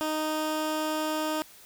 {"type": "tone", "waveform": "15% pulse", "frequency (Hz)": 310, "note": "D#4", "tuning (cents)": -6, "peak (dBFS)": -21, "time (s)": [0.01, 1.42], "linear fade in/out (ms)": 0, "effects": ["white hiss -52 dBFS RMS until 1.65 s"]}